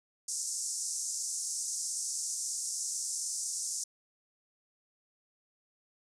pink band-pass noise, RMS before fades -36 dBFS, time 0.28-3.84 s, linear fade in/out 5 ms, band 5600 to 9400 Hz, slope 48 dB/octave, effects none

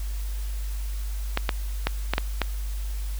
clicks, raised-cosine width 0.3 ms, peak -6 dBFS, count 6, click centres 1.374 / 1.492 / 1.87 / 2.136 / 2.181 / 2.417 s, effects added 50 Hz sine -27 dBFS peak until 3.19 s + white hiss -45 dBFS RMS until 3.19 s

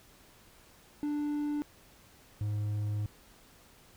triangle tone pair in turn, 294.6 / 104.64 Hz, D4 / G#2, +6 / +14 cents, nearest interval octave + tritone, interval 1792 cents, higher first, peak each -28 dBFS, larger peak neither, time 1.03-1.62 / 2.41-3.06 s, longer second, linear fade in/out 0 ms, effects pink hiss -59 dBFS RMS until 3.96 s

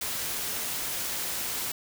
white noise, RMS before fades -32 dBFS, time 0.01-1.72 s, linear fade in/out 5 ms, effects none

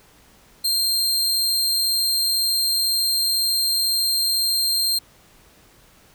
sawtooth tone with amplitude modulation, 4186 Hz, C8, in tune, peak -14 dBFS, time 0.64-4.99 s, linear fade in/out 10 ms, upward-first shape sine, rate 198 Hz, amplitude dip 35%, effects pink hiss -53 dBFS RMS until 6.14 s

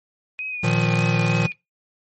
sine tone with vibrato, 2489 Hz, D#7, in tune, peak -26 dBFS, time 0.39-1.52 s, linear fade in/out 0 ms, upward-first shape sine, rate 3.3 Hz, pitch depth 37 cents each way
square chord, Bb suspended fourth, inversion none, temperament just, 116.54 / 155.39 / 174.81 Hz, Bb2 / Eb3 / F3, 0 / -2 / +2 cents, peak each -23 dBFS, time 0.63-1.47 s, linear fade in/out 10 ms
effects noise-tail reverb RT60 0.2 s tail -21 dB re dry + MP3 32 kbps

